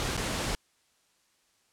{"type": "noise with dropouts", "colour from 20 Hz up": "pink", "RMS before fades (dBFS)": -31, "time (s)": [0, 0.55], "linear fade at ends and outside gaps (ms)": 0, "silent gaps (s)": [0.167, 0.176], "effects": ["white hiss -69 dBFS RMS until 1.72 s", "low-pass 9000 Hz 12 dB/octave"]}